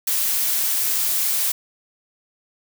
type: noise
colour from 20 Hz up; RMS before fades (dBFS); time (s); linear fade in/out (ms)
blue; -21; 0.07-1.52; 5
effects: none